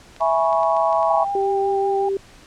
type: clicks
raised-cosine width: 0.2 ms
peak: -24 dBFS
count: 7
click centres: 0.164 / 0.208 / 0.529 / 0.632 / 0.767 / 0.928 / 1.029 s
type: chord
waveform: sine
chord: C# minor seventh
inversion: first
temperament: equal with one note detuned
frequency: 659.3 / 830.6 / 977.5 / 1108.7 Hz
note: E5 / G#5 / B5 / C#6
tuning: 0 / 0 / -18 / 0 cents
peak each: -19 / -21 / -23 / -23 dBFS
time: 0.2-1.25 s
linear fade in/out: 20 ms
type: tone with vibrato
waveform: sine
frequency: 794 Hz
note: G5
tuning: 22 cents sharp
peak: -21 dBFS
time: 1.09-2.09 s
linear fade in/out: 5 ms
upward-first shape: triangle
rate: 5.4 Hz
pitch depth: 24 cents each way
type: tone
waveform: sine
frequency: 391.4 Hz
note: G4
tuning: 3 cents flat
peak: -19 dBFS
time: 1.35-2.17 s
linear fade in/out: 2 ms
effects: pink hiss -47 dBFS RMS until 2.46 s + low-pass 8000 Hz 12 dB/octave